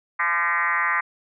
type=tone with frequency modulation; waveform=sine; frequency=1540 Hz; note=G6; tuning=31 cents flat; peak=-19 dBFS; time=0.19-1.01 s; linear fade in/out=10 ms; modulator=171 Hz; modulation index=3.3; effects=none